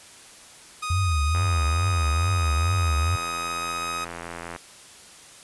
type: tone with pitch glide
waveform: sawtooth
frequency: 1244.5 to 1259.7 Hz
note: D#6 to D#6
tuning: 0 to +21 cents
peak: -24 dBFS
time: 0.82-4.05 s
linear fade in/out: 10 ms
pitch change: +21 cents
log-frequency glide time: 1.48-3.77 s
type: tone with vibrato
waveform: sine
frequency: 84 Hz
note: E2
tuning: 33 cents sharp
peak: -20 dBFS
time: 0.9-3.16 s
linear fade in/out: 5 ms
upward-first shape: triangle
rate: 2.3 Hz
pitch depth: 270 cents each way
type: click train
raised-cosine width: 0.5 ms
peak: -19 dBFS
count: 274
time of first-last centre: 1.35-4.562 s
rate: 85 Hz
effects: white hiss -47 dBFS RMS until 5.43 s + resampled to 24000 Hz